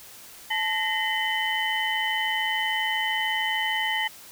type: tone cluster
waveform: sine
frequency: 871 / 1858 / 2031 / 3029 Hz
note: A5 / A#6 / B6 / F#7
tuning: -18 / -6 / +48 / +40 cents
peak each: -29 dBFS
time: 0.5-4.08 s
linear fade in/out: 10 ms
effects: white hiss -46 dBFS RMS until 4.31 s